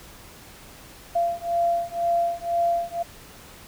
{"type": "beating tone pair", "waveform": "sine", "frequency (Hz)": [685, 687], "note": ["F5", "F5"], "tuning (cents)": [-34, -29], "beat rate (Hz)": 2, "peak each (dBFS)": -24, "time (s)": [1.15, 3.03], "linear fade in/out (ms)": 10, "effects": ["pink hiss -46 dBFS RMS until 3.67 s"]}